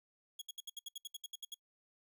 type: tone bursts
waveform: sawtooth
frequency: 3326 Hz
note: G#7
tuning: 2 cents sharp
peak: -39 dBFS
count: 13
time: 0.39-1.544 s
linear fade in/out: 5 ms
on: 26 ms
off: 68 ms
effects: noise-tail reverb RT60 0.1 s tail -25 dB re dry